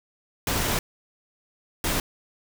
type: noise bursts at uneven times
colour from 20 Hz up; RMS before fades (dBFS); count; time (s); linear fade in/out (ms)
pink; -25; 2; 0.47-0.79 / 1.84-2; 2
effects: none